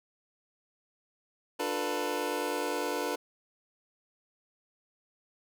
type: chord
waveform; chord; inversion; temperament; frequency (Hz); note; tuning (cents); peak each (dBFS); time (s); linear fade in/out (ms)
25% pulse; B half-diminished seventh; first; just; 296.3 / 355.6 / 444.5 / 493.9; D4 / F4 / A4 / B4; +15 / +31 / +18 / 0; -33 / -34 / -32 / -31; 1.59-3.16; 10
effects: none